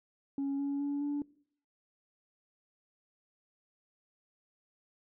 sine tone with pitch steps, 277.2 / 281.1 / 285 / 289 Hz, C#4 / C#4 / C#4 / D4, 0 / +24 / +48 / -28 cents, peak -29 dBFS, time 0.38-1.22 s, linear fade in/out 2 ms, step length 210 ms, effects noise-tail reverb RT60 0.6 s tail -23 dB re dry + tanh soft clip ceiling -29 dBFS

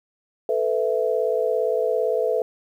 sine chord, A suspended second, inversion none, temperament equal with one note detuned, 440 / 497.6 / 659.3 Hz, A4 / B4 / E5, 0 / +13 / 0 cents, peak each -23 / -23 / -25 dBFS, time 0.49-2.42 s, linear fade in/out 2 ms, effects 9-bit

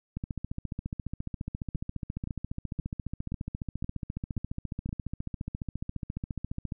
two click trains, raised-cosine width 5 ms, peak -21 / -21 dBFS, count 7 / 96, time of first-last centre 1.75-4.891 / 0.17-6.722 s, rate 1.91 / 14.5 Hz, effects none

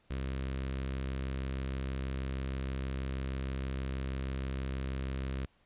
sawtooth tone with notch filter, 66.3 Hz, C2, 23 cents sharp, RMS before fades -36 dBFS, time 0.1-5.46 s, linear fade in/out 10 ms, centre 810 Hz, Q 1.6, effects pink hiss -69 dBFS RMS until 5.65 s + resampled to 8000 Hz

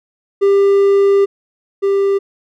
triangle tone pair in turn, 397.3 / 395.4 Hz, G4 / G4, +23 / +15 cents, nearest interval unison, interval 8 cents, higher first, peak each -6 / -9 dBFS, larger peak first, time 0.41-1.26 / 1.82-2.19 s, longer first, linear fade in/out 20 ms, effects none

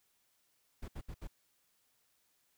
brown noise bursts, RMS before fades -43 dBFS, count 4, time 0.82-1.275 s, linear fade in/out 10 ms, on 62 ms, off 69 ms, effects white hiss -75 dBFS RMS until 2.57 s

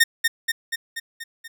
sawtooth tone with echo, 1832 Hz, A#6, 31 cents flat, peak -8 dBFS, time 0-0.04 s, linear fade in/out 10 ms, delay 240 ms, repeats 6, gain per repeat -4 dB, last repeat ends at 1.48 s, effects none

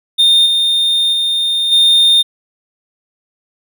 triangle tone with level steps, 3642 Hz, A#7, 41 cents flat, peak -5 / -9 / -11 / -5 dBFS, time 0.18-2.23 s, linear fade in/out 20 ms, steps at 0.45 / 1.12 / 1.71 s, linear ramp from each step 20 ms, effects none

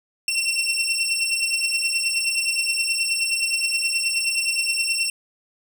20% pulse beating tone pair, 2709 / 2718.5 Hz, E7 / F7, +47 / -47 cents, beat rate 9.5 Hz, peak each -19 dBFS, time 0.28-5.1 s, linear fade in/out 2 ms, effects none

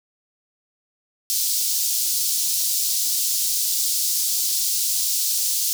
pink high-pass noise, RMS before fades -22 dBFS, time 1.3-5.73 s, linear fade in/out 0 ms, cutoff 4600 Hz, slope 24 dB/octave, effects none

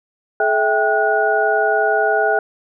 sine tone cluster, 427.7 / 654 / 785 / 1456 Hz, A4 / E5 / G5 / F#6, -49 / -14 / +2 / -28 cents, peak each -19 dBFS, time 0.4-2.39 s, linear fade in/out 2 ms, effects none

